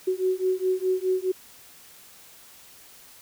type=beating tone pair; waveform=sine; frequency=370 / 374.8 Hz; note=F#4 / F#4; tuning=0 / +22 cents; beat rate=4.8 Hz; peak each=-25 dBFS; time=0.07-1.32 s; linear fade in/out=10 ms; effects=white hiss -50 dBFS RMS until 3.21 s